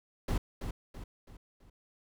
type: noise with echo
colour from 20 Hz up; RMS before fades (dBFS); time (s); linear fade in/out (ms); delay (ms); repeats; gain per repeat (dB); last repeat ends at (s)
brown; -30; 0.28-0.38; 5; 330; 4; -7; 1.7
effects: none